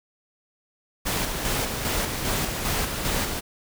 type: noise with tremolo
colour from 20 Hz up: pink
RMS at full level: -25 dBFS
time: 1.05-3.41 s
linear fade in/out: 20 ms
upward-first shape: square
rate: 2.5 Hz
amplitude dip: 40%
effects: none